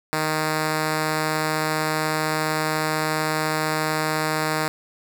5% pulse tone, 155.7 Hz, D#3, 2 cents sharp, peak -10 dBFS, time 0.13-4.68 s, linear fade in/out 0 ms, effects none

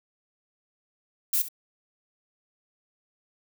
violet noise with echo, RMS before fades -24 dBFS, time 1.33-1.42 s, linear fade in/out 5 ms, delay 66 ms, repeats 1, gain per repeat -14 dB, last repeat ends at 1.486 s, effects none

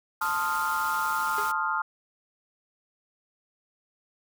sine chord, F dominant seventh, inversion first, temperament equal, 880 / 1046.5 / 1244.5 / 1396.9 Hz, A5 / C6 / Eb6 / F6, 0 / 0 / 0 / 0 cents, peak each -31 / -33 / -30 / -29 dBFS, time 0.21-1.82 s, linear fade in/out 5 ms
white noise, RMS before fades -39 dBFS, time 0.21-1.52 s, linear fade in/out 10 ms
sawtooth tone with exponential decay, 415.3 Hz, G#4, in tune, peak -27 dBFS, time 1.38-1.55 s, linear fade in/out 2 ms, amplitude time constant 36 ms
effects none

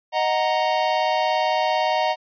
square chord, D# minor, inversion none, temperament equal, 622.3 / 740 / 932.3 Hz, D#5 / F#5 / A#5, 0 / 0 / 0 cents, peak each -24 dBFS, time 0.12-2.16 s, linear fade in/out 50 ms, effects resampled to 11025 Hz

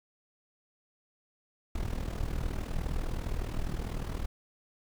brown noise with amplitude modulation, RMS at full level -30 dBFS, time 1.75-4.26 s, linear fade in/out 5 ms, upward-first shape sine, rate 39.7 Hz, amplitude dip 75%, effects none

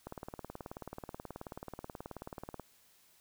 click train, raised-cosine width 1 ms, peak -28 dBFS, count 48, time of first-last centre 0.07-2.597 s, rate 18.6 Hz, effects white hiss -66 dBFS RMS until 3.2 s

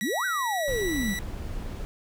sine exponential two-way sweep, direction up then down, 174.61 to 1579 to 182.1 Hz, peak -26 dBFS, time 0.01-1.15 s, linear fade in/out 20 ms, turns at 0.25 s
sawtooth tone with pitch glide, 1934 to 1955.3 Hz, B6 to B6, -37 to -18 cents, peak -27 dBFS, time 0.01-1.19 s, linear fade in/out 0 ms, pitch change +19 cents, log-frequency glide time 0.66-0.93 s
brown noise, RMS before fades -34 dBFS, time 0.68-1.85 s, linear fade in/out 0 ms
effects none

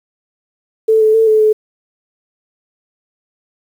sine tone with pitch steps, 441.3 / 434.4 / 446.7 / 433.8 / 430.5 Hz, A4 / A4 / A4 / A4 / A4, +5 / -22 / +26 / -25 / -38 cents, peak -7 dBFS, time 0.88-1.53 s, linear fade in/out 10 ms, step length 130 ms, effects 7-bit

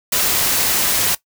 white noise, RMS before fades -17 dBFS, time 0.12-1.15 s, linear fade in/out 5 ms, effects noise-tail reverb RT60 0.1 s tail -18 dB re dry

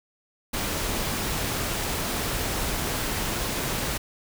pink noise, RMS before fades -28 dBFS, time 0.53-3.98 s, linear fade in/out 10 ms, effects none

